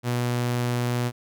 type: tone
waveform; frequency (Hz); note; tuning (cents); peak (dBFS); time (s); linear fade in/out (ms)
sawtooth; 121.7; B2; -25; -19; 0.03-1.12; 50
effects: none